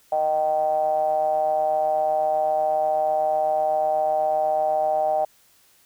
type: ring-modulated tone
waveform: triangle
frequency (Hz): 77.78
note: D#2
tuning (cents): 0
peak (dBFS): -14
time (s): 0.12-5.25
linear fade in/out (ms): 5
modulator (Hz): 696
effects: white hiss -58 dBFS RMS until 5.85 s